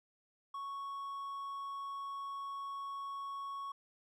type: tone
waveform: triangle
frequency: 1108.7 Hz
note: C#6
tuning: in tune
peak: -38 dBFS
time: 0.54-3.72 s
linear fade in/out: 5 ms
effects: none